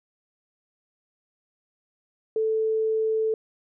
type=tone; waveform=sine; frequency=440 Hz; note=A4; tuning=in tune; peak=-21 dBFS; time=2.36-3.34 s; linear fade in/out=2 ms; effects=none

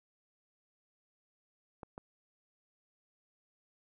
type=clicks; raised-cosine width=1 ms; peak=-30 dBFS; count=2; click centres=1.832 / 1.979 s; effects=none

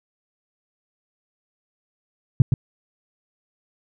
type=tone with echo; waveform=sine; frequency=128.4 Hz; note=C3; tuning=32 cents flat; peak=-7 dBFS; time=2.4-2.42 s; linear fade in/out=2 ms; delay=120 ms; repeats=1; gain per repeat=-6 dB; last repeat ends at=2.54 s; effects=none

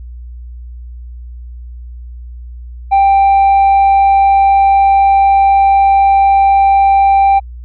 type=tone with tanh clipping; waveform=triangle; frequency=787 Hz; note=G5; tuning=7 cents sharp; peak=-6 dBFS; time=2.91-7.4 s; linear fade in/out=20 ms; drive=7 dB; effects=added 60 Hz sine -26 dBFS peak until 7.64 s

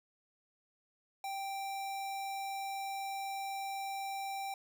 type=tone; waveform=square; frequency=784 Hz; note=G5; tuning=in tune; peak=-38 dBFS; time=1.24-4.54 s; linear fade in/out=2 ms; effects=none

